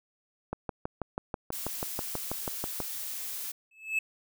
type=click train; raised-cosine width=1 ms; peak=-18 dBFS; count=15; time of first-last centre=0.53-2.803 s; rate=6.16 Hz
type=noise; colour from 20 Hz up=blue; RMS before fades=-37 dBFS; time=1.52-3.52 s; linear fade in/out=10 ms
type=tone with exponential growth; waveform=triangle; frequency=2606 Hz; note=E7; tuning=20 cents flat; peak=-21 dBFS; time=3.71-3.99 s; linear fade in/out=5 ms; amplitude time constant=59 ms
effects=none